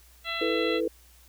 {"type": "harmonic tone", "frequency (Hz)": 670, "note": "E5", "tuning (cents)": 28, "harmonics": [1, 2, 3, 4, 5, 6], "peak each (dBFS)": [-40, -36, -35, -35, -36, -38], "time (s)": [0.24, 0.81], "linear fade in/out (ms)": 50}
{"type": "chord", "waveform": "sine", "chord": "E suspended fourth", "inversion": "none", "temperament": "equal", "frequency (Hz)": [329.6, 440, 493.9], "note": ["E4", "A4", "B4"], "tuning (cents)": [0, 0, 0], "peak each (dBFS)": -29, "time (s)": [0.41, 0.88], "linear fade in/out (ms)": 5}
{"effects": ["added 60 Hz sine -55 dBFS peak until 1.28 s", "white hiss -58 dBFS RMS until 1.28 s"]}